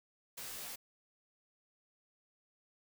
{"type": "noise with comb filter", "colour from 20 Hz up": "white", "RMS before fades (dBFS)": -45, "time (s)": [0.37, 0.76], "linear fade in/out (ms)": 10, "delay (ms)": 16, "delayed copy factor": -1, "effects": []}